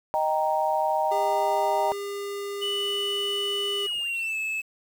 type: chord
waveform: sine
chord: Eb major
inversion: none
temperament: equal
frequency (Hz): 622.3 / 784 / 932.3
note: Eb5 / G5 / Bb5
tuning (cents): 0 / 0 / 0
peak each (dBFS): -26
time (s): 0.14-1.92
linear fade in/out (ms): 0
type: tone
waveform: square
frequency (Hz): 403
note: G4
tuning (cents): +48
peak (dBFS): -31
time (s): 1.11-3.87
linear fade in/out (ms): 10
type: tone with pitch glide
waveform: triangle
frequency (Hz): 2960 to 2607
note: F#7 to E7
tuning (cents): 0 to -20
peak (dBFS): -25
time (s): 2.61-4.62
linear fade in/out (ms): 20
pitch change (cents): -220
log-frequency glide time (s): 3.79-4.37
effects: 8-bit